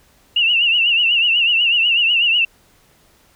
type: tone with vibrato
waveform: sine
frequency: 2794 Hz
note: F7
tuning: in tune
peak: -12 dBFS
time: 0.36-2.45 s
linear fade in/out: 5 ms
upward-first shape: triangle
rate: 8.1 Hz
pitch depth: 110 cents each way
effects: pink hiss -54 dBFS RMS until 3.35 s